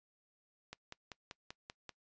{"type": "click train", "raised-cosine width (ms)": 0.2, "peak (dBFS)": -28, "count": 7, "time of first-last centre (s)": [0.73, 1.893], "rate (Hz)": 5.16, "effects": ["noise-tail reverb RT60 0.1 s tail -22 dB re dry", "resampled to 16000 Hz"]}